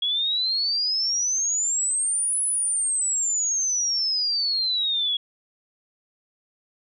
sine exponential two-way sweep, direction up then down, 3322 to 10300 to 3322 Hz, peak -21 dBFS, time 0.02-5.17 s, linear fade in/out 5 ms, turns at 2.42 s, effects none

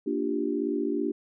sine chord, G minor seventh, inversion first, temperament equal, 233.1 / 293.7 / 349.2 / 392 Hz, Bb3 / D4 / F4 / G4, 0 / 0 / 0 / 0 cents, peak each -33 / -29 / -32 / -31 dBFS, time 0.06-1.12 s, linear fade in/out 10 ms, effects none

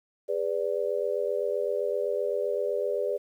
sine tone cluster, 408.5 / 496.2 / 584 Hz, G#4 / B4 / D5, -29 / +8 / -10 cents, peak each -30 dBFS, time 0.28-3.18 s, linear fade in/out 20 ms, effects 10-bit

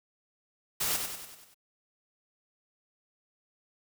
white noise with echo, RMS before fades -30 dBFS, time 0.8-0.97 s, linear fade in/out 10 ms, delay 96 ms, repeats 6, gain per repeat -5 dB, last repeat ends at 1.546 s, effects none

